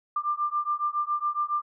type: beating tone pair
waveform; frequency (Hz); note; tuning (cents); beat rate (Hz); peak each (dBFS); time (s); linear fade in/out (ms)
sine; 1187 / 1194.2; D6 / D6; +18 / +29; 7.2; -28; 0.16-1.62; 5
effects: none